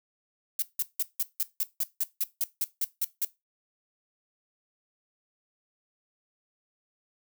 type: noise bursts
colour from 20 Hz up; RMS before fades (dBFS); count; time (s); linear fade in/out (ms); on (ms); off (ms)
violet; -27; 14; 0.59-3.248; 2; 32; 170
effects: noise-tail reverb RT60 0.2 s tail -17 dB re dry